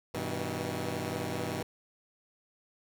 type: chord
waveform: 10% pulse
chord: G augmented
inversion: none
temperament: equal with one note detuned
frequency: 98 / 123.47 / 159.66 Hz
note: G2 / B2 / D#3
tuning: 0 / 0 / +45 cents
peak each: -29 dBFS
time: 0.14-1.63 s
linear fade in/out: 5 ms
effects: none